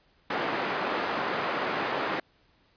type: band-pass noise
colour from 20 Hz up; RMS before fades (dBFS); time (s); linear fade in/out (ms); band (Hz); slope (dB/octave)
white; -30; 0.3-2.2; 5; 230 to 1400; 12
effects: pink hiss -65 dBFS RMS until 2.76 s + resampled to 11025 Hz